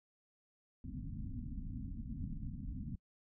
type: low-pass noise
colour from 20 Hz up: pink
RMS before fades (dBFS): -43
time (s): 0.84-2.96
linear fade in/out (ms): 2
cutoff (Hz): 280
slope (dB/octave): 96
effects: noise-tail reverb RT60 0.1 s tail -26 dB re dry